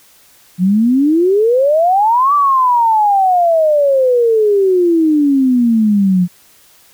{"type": "exponential two-way sweep", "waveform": "sine", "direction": "up then down", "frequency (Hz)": [174.61, 1174.7, 174.61], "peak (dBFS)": -8, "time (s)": [0.58, 6.28], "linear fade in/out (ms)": 50, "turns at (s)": 2.34, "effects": ["white hiss -47 dBFS RMS until 6.93 s"]}